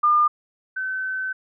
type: tone pair in turn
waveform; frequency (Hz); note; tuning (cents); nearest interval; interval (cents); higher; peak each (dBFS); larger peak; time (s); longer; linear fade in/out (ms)
sine; 1206 / 1526.6; D6 / G6; +46 / -46; major third; 408; second; -14 / -24; first; 0.03-0.28 / 0.76-1.33; second; 10
effects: none